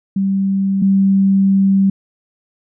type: tone pair in turn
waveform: sine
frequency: 194.6 / 194.6 Hz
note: G3 / G3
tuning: -12 / -12 cents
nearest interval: unison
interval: 0 cents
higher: neither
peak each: -13 / -9 dBFS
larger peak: second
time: 0.16-0.82 / 0.82-1.9 s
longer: second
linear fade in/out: 5 ms
effects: none